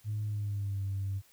sine tone with pitch glide, 106 to 97.77 Hz, G#2 to G2, +36 to -4 cents, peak -30 dBFS, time 0.04-1.22 s, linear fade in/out 50 ms, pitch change -140 cents, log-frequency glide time 0.23-0.82 s, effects tanh soft clip ceiling -27 dBFS + white hiss -63 dBFS RMS until 1.32 s

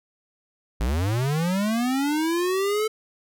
square linear sweep, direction up, 50 to 440 Hz, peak -22 dBFS, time 0.8-2.88 s, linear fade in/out 10 ms, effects none

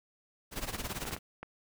pink noise with tremolo, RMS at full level -35 dBFS, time 0.51-1.19 s, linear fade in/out 50 ms, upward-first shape sine, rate 18 Hz, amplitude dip 80%
clicks, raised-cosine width 0.5 ms, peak -26 dBFS, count 5, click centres 0.748 / 1.053 / 1.11 / 1.165 / 1.43 s
effects none

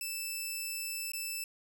10% pulse tone with dropouts, 2640 Hz, E7, 2 cents sharp, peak -27 dBFS, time 0.01-1.44 s, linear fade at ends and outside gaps 2 ms, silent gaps 1.119-1.134 s, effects none

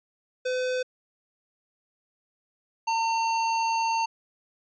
square tone pair in turn, 507 / 907.8 Hz, B4 / A#5, +45 / -46 cents, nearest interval minor seventh, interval 1009 cents, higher second, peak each -26 / -24 dBFS, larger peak second, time 0.45-0.83 / 2.87-4.06 s, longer second, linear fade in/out 10 ms, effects resampled to 16000 Hz

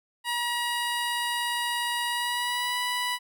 15% pulse tone with pitch glide, 957 to 985 Hz, A#5 to B5, +45 to -5 cents, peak -20 dBFS, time 0.24-3.19 s, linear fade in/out 50 ms, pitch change +50 cents, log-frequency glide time 2.09-2.78 s, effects none

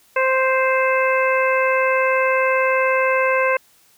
harmonic tone, 523.3 Hz, C5, in tune, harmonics 1 / 2 / 3 / 4 / 5, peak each -18 / -21 / -23 / -24 / -25 dBFS, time 0.16-3.57 s, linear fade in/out 5 ms, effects white hiss -55 dBFS RMS until 3.97 s

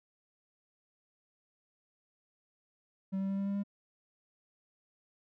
triangle tone with pitch steps, 192.3 / 193.97 / 195.66 / 197.36 / 199.08 / 200.8 Hz, G3 / G3 / G3 / G3 / G3 / G3, -33 / -18 / -3 / +12 / +27 / +42 cents, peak -29 dBFS, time 3.12-3.636 s, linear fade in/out 20 ms, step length 86 ms, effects none

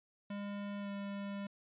square tone with pitch glide, 202.5 to 200.2 Hz, G#3 to G3, -43 to +37 cents, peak -40 dBFS, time 0.3-1.47 s, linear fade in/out 5 ms, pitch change -20 cents, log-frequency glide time 0.8-0.9 s, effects resampled to 8000 Hz

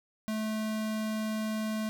square tone, 217.1 Hz, A3, 23 cents flat, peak -31 dBFS, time 0.28-1.89 s, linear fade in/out 0 ms, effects none

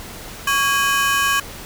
30% pulse ring-modulated tone, 1378 Hz, F6, 24 cents flat, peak -10 dBFS, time 0.47-1.4 s, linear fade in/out 5 ms, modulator 258 Hz, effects pink hiss -35 dBFS RMS until 1.65 s

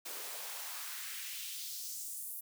white noise with high-pass filter sweep, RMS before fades -43 dBFS, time 0.05-2.41 s, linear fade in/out 10 ms, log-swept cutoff 350 to 12000 Hz, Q 1.5, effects none

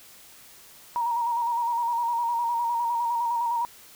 sine tone with vibrato, 942 Hz, A#5, 18 cents sharp, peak -23 dBFS, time 0.96-3.65 s, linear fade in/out 0 ms, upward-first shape square, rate 9.8 Hz, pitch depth 32 cents each way, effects white hiss -50 dBFS RMS until 3.95 s

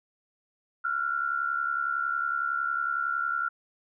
sine tone pair together, 1364 / 1434.9 Hz, F6 / F6, -41 / +46 cents, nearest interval minor second, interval 87 cents, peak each -28 / -30 dBFS, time 0.84-3.49 s, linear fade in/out 10 ms, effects none

